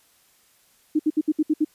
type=tone bursts; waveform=sine; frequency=307.7 Hz; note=D#4; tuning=19 cents flat; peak=-16 dBFS; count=7; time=0.95-1.648 s; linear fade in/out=10 ms; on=44 ms; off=65 ms; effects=white hiss -60 dBFS RMS until 1.74 s + resampled to 32000 Hz